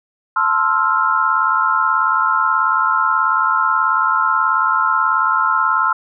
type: chord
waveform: sine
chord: F major seventh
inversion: first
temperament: equal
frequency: 880 / 1046.5 / 1318.5 / 1396.9 Hz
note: A5 / C6 / E6 / F6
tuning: 0 / 0 / 0 / 0 cents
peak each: -23 / -18 / -17 / -18 dBFS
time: 0.36-5.93 s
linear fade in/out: 5 ms
effects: none